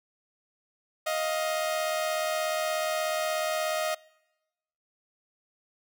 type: tone pair together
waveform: sawtooth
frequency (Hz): 626.3 / 703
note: D#5 / F5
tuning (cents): +11 / +11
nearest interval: major second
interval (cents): 200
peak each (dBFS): -24 / -30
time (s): 1.06-3.95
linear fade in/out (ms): 10
effects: noise-tail reverb RT60 1.0 s tail -25 dB re dry

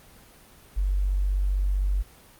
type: tone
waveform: sine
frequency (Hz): 47.81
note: G1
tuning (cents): -43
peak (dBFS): -21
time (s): 0.76-2.03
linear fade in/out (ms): 20
effects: pink hiss -52 dBFS RMS until 2.39 s + Opus 24 kbps

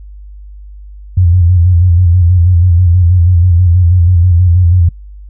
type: tone with vibrato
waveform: sine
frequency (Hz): 88.1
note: F2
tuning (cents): +16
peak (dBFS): -4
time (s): 1.17-4.89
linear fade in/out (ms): 5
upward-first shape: square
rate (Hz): 6.2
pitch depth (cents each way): 62
effects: noise-tail reverb RT60 0.1 s tail -25 dB re dry + added 50 Hz sine -28 dBFS peak until 5.29 s

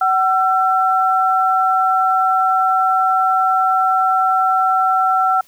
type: tone pair together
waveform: sine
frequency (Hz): 754.9 / 1345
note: F#5 / E6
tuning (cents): +35 / +34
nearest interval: minor seventh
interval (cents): 999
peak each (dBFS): -15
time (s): 0.01-5.41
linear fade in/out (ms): 5
effects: white hiss -51 dBFS RMS until 5.47 s

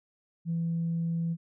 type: tone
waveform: sine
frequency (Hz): 166.8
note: E3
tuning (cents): +21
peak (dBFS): -26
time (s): 0.45-1.37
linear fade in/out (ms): 50
effects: tanh soft clip ceiling -23 dBFS

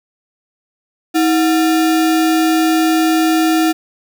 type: tone with sample-and-hold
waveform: sine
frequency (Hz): 320.1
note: D#4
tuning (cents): +49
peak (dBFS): -10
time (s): 1.14-3.73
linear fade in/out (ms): 20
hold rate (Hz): 1050
effects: none

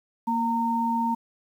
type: tone pair together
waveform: sine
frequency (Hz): 233.4 / 918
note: A#3 / A#5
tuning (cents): +2 / -27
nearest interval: 2 octaves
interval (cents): 2371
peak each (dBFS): -26 / -24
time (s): 0.27-1.15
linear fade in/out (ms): 10
effects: 9-bit

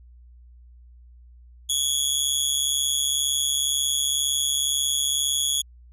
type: tone with amplitude modulation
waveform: 20% pulse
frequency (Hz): 3359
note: G#7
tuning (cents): +19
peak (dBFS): -12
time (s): 1.69-5.62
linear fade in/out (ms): 10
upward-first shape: sine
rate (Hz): 142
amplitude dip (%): 80
effects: added 60 Hz sine -46 dBFS peak until 5.92 s

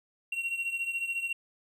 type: beating tone pair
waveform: triangle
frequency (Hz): 2739 / 2753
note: F7 / F7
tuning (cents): -34 / -25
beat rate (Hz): 14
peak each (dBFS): -30 / -35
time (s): 0.32-1.33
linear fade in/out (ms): 5
effects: none

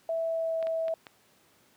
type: tone with pitch glide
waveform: sine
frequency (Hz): 657 to 651.7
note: E5 to E5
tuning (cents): -6 to -20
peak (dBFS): -27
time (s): 0.09-0.94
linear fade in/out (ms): 2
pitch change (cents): -14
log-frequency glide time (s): 0.26-0.58
type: clicks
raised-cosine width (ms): 0.3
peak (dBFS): -27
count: 4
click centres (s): 0.627 / 0.67 / 0.882 / 1.068
effects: pink hiss -63 dBFS RMS until 1.76 s + high-pass 150 Hz 12 dB/octave

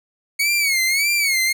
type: tone with vibrato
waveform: sawtooth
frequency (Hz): 2217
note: C#7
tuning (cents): 0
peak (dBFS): -13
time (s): 0.39-1.53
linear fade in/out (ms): 10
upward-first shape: sine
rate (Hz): 1.7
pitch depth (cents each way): 120
effects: none

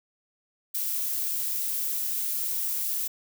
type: noise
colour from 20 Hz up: violet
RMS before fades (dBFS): -29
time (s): 0.74-3.08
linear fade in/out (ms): 10
effects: none

